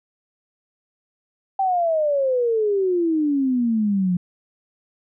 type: exponential sweep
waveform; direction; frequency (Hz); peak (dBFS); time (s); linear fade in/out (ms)
sine; down; 785 to 174.61; -17; 1.59-4.17; 5
effects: none